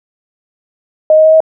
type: tone with pitch steps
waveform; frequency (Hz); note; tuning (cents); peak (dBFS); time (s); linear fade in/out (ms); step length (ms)
sine; 622.3 / 627.4 / 632.4 / 637.6; D#5 / D#5 / D#5 / D#5; 0 / +14 / +28 / +42; -3; 1.1-1.404; 2; 76
effects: none